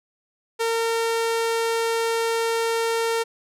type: tone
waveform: sawtooth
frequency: 457.2 Hz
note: A#4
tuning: 34 cents flat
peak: -17 dBFS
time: 0.59-3.24 s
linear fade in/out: 20 ms
effects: low-pass 12000 Hz 12 dB/octave